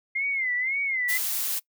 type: tone with vibrato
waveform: sine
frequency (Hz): 2098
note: C7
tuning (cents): +4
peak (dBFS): -24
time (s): 0.15-1.18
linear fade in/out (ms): 10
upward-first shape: sine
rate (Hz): 1.9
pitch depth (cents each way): 120
type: noise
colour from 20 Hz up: blue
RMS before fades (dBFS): -28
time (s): 1.08-1.6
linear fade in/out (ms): 20
effects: noise-tail reverb RT60 0.1 s tail -23 dB re dry